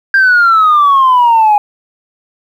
sine exponential sweep, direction down, 1600 to 820 Hz, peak -3 dBFS, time 0.14-1.58 s, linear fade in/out 2 ms, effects tanh soft clip ceiling -2 dBFS + 7-bit

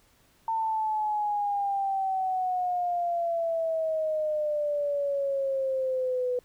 sine exponential sweep, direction down, 903 to 493.9 Hz, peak -25 dBFS, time 0.48-6.39 s, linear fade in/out 2 ms, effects pink hiss -63 dBFS RMS until 6.44 s

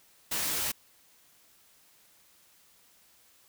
white noise with comb filter, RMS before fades -31 dBFS, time 0.31-0.72 s, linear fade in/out 10 ms, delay 13 ms, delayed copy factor +0.65, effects white hiss -62 dBFS RMS until 3.48 s

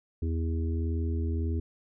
harmonic tone, 81.7 Hz, E2, 15 cents flat, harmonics 1 / 3 / 4 / 5, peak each -27 / -37 / -39 / -41 dBFS, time 0.22-1.6 s, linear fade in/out 5 ms, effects none

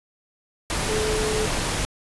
sine tone in noise, 431.4 Hz, A4, 34 cents flat, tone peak -24 dBFS, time 0.89-1.46 s, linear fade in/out 0 ms, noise pink, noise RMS -25 dBFS, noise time 0.7-1.85 s, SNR -2 dB, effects resampled to 24000 Hz

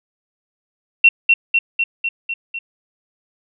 sine tone with echo, 2723 Hz, F7, 44 cents flat, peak -5 dBFS, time 1.04-1.09 s, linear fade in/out 5 ms, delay 250 ms, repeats 6, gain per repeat -3 dB, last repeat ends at 2.59 s, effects none

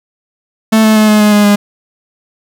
45% pulse tone with pitch steps, 220.3 / 217.6 / 215 / 212.4 / 209.9 / 207.3 / 204.8 Hz, A3 / A3 / A3 / G#3 / G#3 / G#3 / G#3, +2 / -19 / -40 / +39 / +19 / -3 / -24 cents, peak -5 dBFS, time 0.72-1.56 s, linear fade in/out 10 ms, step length 120 ms, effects none

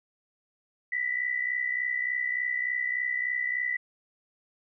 sine tone pair together, 1927.6 / 1991 Hz, B6 / B6, -43 / +14 cents, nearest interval minor second, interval 57 cents, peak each -32 / -28 dBFS, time 0.92-3.77 s, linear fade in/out 5 ms, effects none

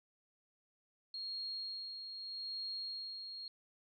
sine tone with tremolo, 4266 Hz, C8, 33 cents sharp, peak -39 dBFS, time 1.14-3.48 s, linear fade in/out 2 ms, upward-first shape sine, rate 0.81 Hz, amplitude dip 45%, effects none

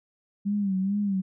sine tone with vibrato, 197 Hz, G3, 9 cents sharp, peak -23 dBFS, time 0.45-1.22 s, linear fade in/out 20 ms, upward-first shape sine, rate 2.3 Hz, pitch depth 84 cents each way, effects none

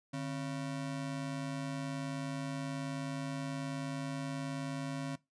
square ring-modulated tone, 207.7 Hz, G#3, in tune, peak -34 dBFS, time 0.13-5.16 s, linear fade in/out 10 ms, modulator 59.4 Hz, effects noise-tail reverb RT60 0.2 s tail -20 dB re dry + resampled to 22050 Hz

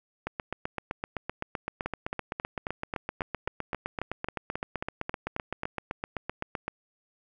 two click trains, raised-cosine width 0.5 ms, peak -16 / -16 dBFS, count 15 / 51, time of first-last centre 1.86-5.634 / 0.27-6.68 s, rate 3.71 / 7.8 Hz, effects none

